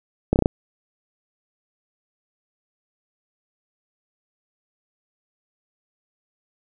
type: slowing click train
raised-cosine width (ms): 2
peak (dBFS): -3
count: 5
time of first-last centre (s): 0.33-0.459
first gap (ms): 29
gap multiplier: 1.07
effects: none